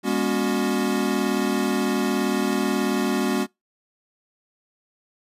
square tone cluster, 203.4 / 241.4 / 280.2 / 367.4 Hz, G#3 / B3 / C#4 / F#4, -36 / -39 / +19 / -12 cents, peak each -27 dBFS, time 0.03-3.47 s, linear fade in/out 50 ms, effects noise-tail reverb RT60 0.2 s tail -25 dB re dry + resampled to 32000 Hz

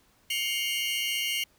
40% pulse tone cluster, 2129 / 2244 / 2837 / 3081 Hz, C7 / C#7 / F7 / G7, +30 / +21 / +27 / -31 cents, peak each -34 / -35 / -29 / -34 dBFS, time 0.3-1.44 s, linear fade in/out 5 ms, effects pink hiss -64 dBFS RMS until 1.58 s

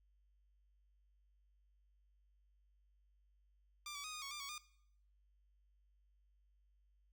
10% pulse tone with pitch steps, 1187 / 1145 / 1246 / 1229 / 1109 / 1191 / 1117 / 1210 Hz, D6 / D6 / D#6 / D#6 / C#6 / D6 / C#6 / D#6, +18 / -44 / +2 / -22 / 0 / +24 / +13 / -49 cents, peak -37 dBFS, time 3.86-4.58 s, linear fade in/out 2 ms, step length 90 ms, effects noise-tail reverb RT60 0.7 s tail -19 dB re dry + added 50 Hz sine -70 dBFS peak until 7.12 s

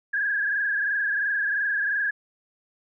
sine tone with frequency modulation, 1648 Hz, G#6, 14 cents flat, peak -22 dBFS, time 0.13-2.11 s, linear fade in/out 10 ms, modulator 22.9 Hz, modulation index 2.8, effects none

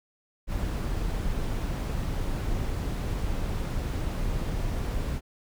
brown noise, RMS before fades -29 dBFS, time 0.47-5.21 s, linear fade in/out 50 ms, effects none

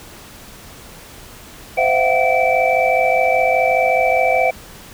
sine tone cluster, 516 / 652 / 697 / 751 / 2316 Hz, C5 / E5 / F5 / F#5 / D7, -24 / -19 / -4 / +26 / -25 cents, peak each -19 dBFS, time 1.77-4.51 s, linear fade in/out 10 ms, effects pink hiss -39 dBFS RMS until 4.93 s

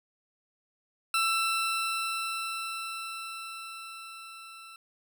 20% pulse tone with level ramp, 1335 Hz, E6, 22 cents sharp, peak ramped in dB -19 to -41 dBFS, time 1.14-4.76 s, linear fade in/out 2 ms, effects none

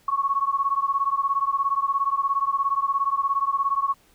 sine beating tone pair, 1100 / 1117 Hz, C#6 / C#6, -14 / +13 cents, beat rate 17 Hz, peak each -23 / -24 dBFS, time 0.08-3.94 s, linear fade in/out 5 ms, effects pink hiss -59 dBFS RMS until 4.14 s

